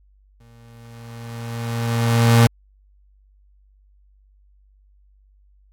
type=tone with exponential growth; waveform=35% pulse; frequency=116.54 Hz; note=A#2; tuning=in tune; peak=-7 dBFS; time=0.4-2.47 s; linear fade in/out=5 ms; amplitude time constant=450 ms; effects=added 49 Hz sine -52 dBFS peak until 5.72 s + AAC 48 kbps